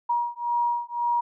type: beating tone pair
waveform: sine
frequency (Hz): 952 / 953.9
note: A#5 / A#5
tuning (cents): +36 / +40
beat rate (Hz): 1.9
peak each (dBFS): -26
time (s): 0.09-1.21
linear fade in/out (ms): 10
effects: none